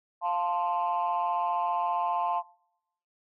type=chord; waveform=sine; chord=F major; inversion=none; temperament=equal; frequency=698.5 / 880 / 1046.5 Hz; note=F5 / A5 / C6; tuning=0 / 0 / 0 cents; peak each=-29 / -28 / -29 dBFS; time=0.21-2.43 s; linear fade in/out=50 ms; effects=noise-tail reverb RT60 0.8 s tail -24 dB re dry + tanh soft clip ceiling -20 dBFS